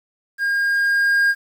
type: tone with level ramp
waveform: triangle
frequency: 1618 Hz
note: G#6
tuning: 46 cents flat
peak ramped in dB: -16 to -11 dBFS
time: 0.38-1.35 s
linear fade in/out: 50 ms
effects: 8-bit